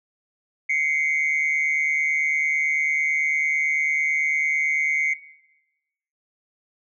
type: tone pair together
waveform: sine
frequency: 2081 / 2230 Hz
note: C7 / C#7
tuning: -10 / +10 cents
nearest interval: minor second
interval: 120 cents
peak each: -21 dBFS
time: 0.69-5.14 s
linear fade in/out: 10 ms
effects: noise-tail reverb RT60 1.0 s tail -19 dB re dry + tanh soft clip ceiling -15 dBFS